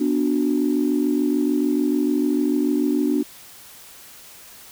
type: chord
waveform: sine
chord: B minor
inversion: none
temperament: equal with one note detuned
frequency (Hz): 246.9 / 293.7 / 366.6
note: B3 / D4 / F#4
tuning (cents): 0 / 0 / -16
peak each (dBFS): -22 / -19 / -25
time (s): 0-3.23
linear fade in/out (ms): 10
effects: tanh soft clip ceiling -9 dBFS + white hiss -44 dBFS RMS until 4.71 s